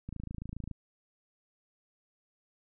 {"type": "click train", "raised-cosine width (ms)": 5, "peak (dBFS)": -27, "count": 18, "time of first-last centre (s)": [0.09, 0.713], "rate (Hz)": 27.3, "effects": []}